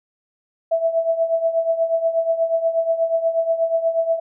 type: tone with tremolo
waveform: sine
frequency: 659.3 Hz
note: E5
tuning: in tune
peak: -13 dBFS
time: 0.71-4.2 s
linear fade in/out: 10 ms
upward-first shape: triangle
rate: 8.3 Hz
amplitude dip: 80%
effects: none